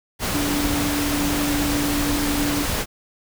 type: tone in noise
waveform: sine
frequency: 290 Hz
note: D4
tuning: 22 cents flat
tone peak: -22 dBFS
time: 0.31-2.66 s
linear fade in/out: 50 ms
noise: pink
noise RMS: -24 dBFS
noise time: 0.19-2.86 s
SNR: -1 dB
effects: none